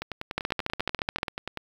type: two click trains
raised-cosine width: 0.3 ms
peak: -16 / -10 dBFS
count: 17 / 13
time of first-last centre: 0.02-1.573 / 0.38-1.231 s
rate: 10.3 / 14.1 Hz
effects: 7-bit